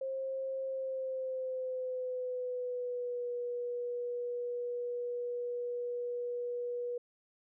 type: tone with pitch glide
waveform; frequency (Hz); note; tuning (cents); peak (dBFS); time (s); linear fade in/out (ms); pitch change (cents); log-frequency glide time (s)
sine; 532 to 485; C5 to B4; +29 to -31; -34; 0.01-6.98; 5; -160; 0.66-3.3
effects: none